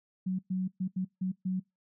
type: tone bursts at uneven times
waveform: sine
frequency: 186 Hz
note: F#3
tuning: 9 cents sharp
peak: -28 dBFS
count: 6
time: 0.26-0.39 / 0.5-0.68 / 0.8-0.88 / 0.96-1.05 / 1.21-1.32 / 1.45-1.6 s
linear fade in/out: 10 ms
effects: noise-tail reverb RT60 0.2 s tail -25 dB re dry